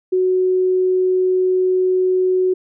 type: tone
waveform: sine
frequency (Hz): 370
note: F#4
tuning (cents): 0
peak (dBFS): -13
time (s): 0.12-2.54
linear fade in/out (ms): 10
effects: none